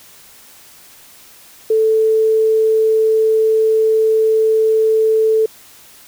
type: tone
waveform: sine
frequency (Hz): 440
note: A4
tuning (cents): 0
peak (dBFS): -10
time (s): 1.7-5.46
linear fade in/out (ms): 5
effects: white hiss -43 dBFS RMS until 6.07 s